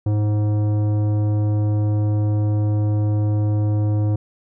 triangle tone with tanh clipping, 105.1 Hz, G#2, 21 cents sharp, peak -18 dBFS, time 0.06-4.16 s, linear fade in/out 5 ms, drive 17 dB, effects none

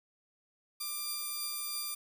5% pulse tone pair together, 1189 / 4759 Hz, D6 / D8, +21 / +22 cents, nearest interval 2 octaves, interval 2401 cents, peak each -29 / -30 dBFS, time 0.8-1.95 s, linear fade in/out 10 ms, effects none

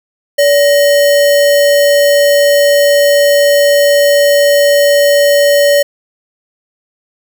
sine tone with sample-and-hold, 573 Hz, D5, 43 cents flat, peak -5 dBFS, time 0.38-5.83 s, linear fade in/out 10 ms, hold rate 2450 Hz, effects none

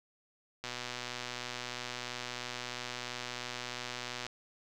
click train, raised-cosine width 0.2 ms, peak -21 dBFS, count 447, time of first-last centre 0.64-4.266 s, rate 123 Hz, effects none

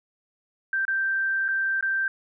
sine tone with dropouts, 1568 Hz, G6, in tune, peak -22 dBFS, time 0.73-2.08 s, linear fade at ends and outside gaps 2 ms, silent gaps 0.852-0.88 / 1.482-1.486 / 1.81-1.826 s, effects none

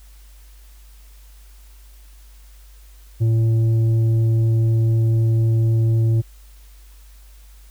sine tone with tanh clipping, 113 Hz, A2, 47 cents sharp, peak -15 dBFS, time 3.2-6.22 s, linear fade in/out 20 ms, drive 6 dB, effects added 50 Hz sine -42 dBFS peak until 7.7 s + white hiss -54 dBFS RMS until 7.7 s

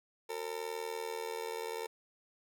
30% pulse tone with amplitude modulation, 452.9 Hz, A#4, 50 cents flat, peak -31 dBFS, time 0.29-1.87 s, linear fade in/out 10 ms, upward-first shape sine, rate 80.5 Hz, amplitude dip 85%, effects none

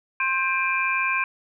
sine tone cluster, 1057 / 1583 / 2383 / 2564 Hz, C6 / G6 / D7 / E7, +17 / +17 / +25 / -49 cents, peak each -26 / -27 / -24 / -31 dBFS, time 0.2-1.24 s, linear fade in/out 2 ms, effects none

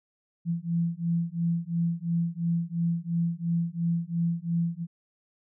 sine beating tone pair, 167.6 / 170.5 Hz, E3 / F3, +29 / -41 cents, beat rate 2.9 Hz, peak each -28 dBFS, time 0.45-4.87 s, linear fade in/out 50 ms, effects none

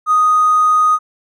triangle tone with hard clipping, 1244.5 Hz, D#6, in tune, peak -9 dBFS, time 0.06-0.99 s, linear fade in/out 50 ms, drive 3 dB, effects none

